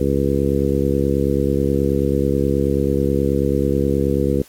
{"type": "harmonic tone", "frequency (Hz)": 69.3, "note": "C#2", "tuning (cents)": 0, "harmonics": [1, 2, 3, 4, 5, 6, 7], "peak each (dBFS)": [-23, -23, -23, -23, -23, -23, -23], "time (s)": [0, 4.42], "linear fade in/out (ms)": 5, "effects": ["white hiss -48 dBFS RMS until 4.48 s", "AAC 48 kbps"]}